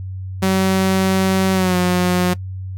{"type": "tone with pitch glide", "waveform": "sawtooth", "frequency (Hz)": [190, 179.96], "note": ["F#3", "F#3"], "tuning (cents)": [46, -48], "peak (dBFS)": -10, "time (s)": [0.42, 2.34], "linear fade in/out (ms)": 10, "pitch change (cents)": -94, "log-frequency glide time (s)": [1.53, 1.77], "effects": ["noise-tail reverb RT60 0.1 s tail -20 dB re dry", "added 94 Hz sine -25 dBFS peak until 2.77 s"]}